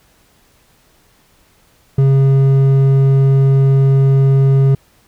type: tone with hard clipping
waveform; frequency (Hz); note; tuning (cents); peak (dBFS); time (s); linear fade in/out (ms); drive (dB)
sine; 135.9; C#3; -34; -9; 1.98-4.75; 5; 6
effects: pink hiss -53 dBFS RMS until 5.07 s